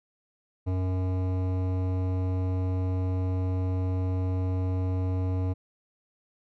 sine tone with hard clipping, 92.5 Hz, F#2, in tune, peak -27 dBFS, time 0.66-5.54 s, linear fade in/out 20 ms, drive 15 dB, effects none

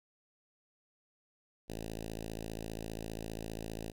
5% pulse tone with notch filter, 55 Hz, A1, in tune, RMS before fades -42 dBFS, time 1.68-3.92 s, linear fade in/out 20 ms, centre 1300 Hz, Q 0.68, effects none

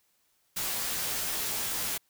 white noise with comb filter, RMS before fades -32 dBFS, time 0.56-1.98 s, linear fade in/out 10 ms, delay 15 ms, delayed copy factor -0.7, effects white hiss -71 dBFS RMS until 2.09 s

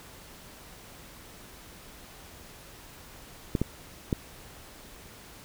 clicks, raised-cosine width 3 ms, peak -12 dBFS, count 3, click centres 3.552 / 3.616 / 4.128 s, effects pink hiss -49 dBFS RMS until 5.44 s

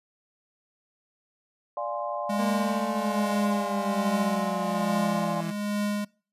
sine chord, D half-diminished seventh, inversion none, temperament equal, 587.3 / 698.5 / 830.6 / 1046.5 Hz, D5 / F5 / Ab5 / C6, 0 / 0 / 0 / 0 cents, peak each -32 / -34 / -36 / -34 dBFS, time 1.77-5.41 s, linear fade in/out 2 ms
square tone with tremolo, 206.4 Hz, G#3, 10 cents flat, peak -25 dBFS, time 2.29-6.05 s, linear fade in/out 10 ms, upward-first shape triangle, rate 1.2 Hz, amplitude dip 70%
35% pulse exponential sweep, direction down, 233.1 to 164.81 Hz, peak -29 dBFS, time 2.38-5.52 s, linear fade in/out 20 ms
effects noise-tail reverb RT60 0.4 s tail -25 dB re dry + resampled to 32000 Hz

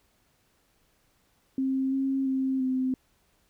sine tone with pitch steps, 265.5 / 269.1 / 264.6 / 258.9 Hz, C4 / C4 / C4 / C4, +25 / +49 / +20 / -18 cents, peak -24 dBFS, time 1.58-2.94 s, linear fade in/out 2 ms, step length 340 ms, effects pink hiss -68 dBFS RMS until 3.49 s

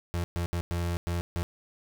35% pulse tone bursts at uneven times, 86.3 Hz, F2, 20 cents flat, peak -26 dBFS, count 6, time 0.14-0.24 / 0.36-0.46 / 0.53-0.61 / 0.71-0.97 / 1.07-1.21 / 1.36-1.43 s, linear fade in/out 0 ms, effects none

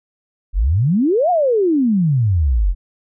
sine exponential two-way sweep, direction up then down, 40.39 to 742 to 40.39 Hz, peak -12 dBFS, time 0.53-2.75 s, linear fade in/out 50 ms, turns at 1.3 s, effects none

